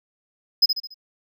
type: tone with echo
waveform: triangle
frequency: 5060 Hz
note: D#8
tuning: 28 cents sharp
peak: -10 dBFS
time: 0.62-0.66 s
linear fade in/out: 10 ms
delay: 71 ms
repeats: 4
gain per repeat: -7 dB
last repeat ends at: 0.944 s
effects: none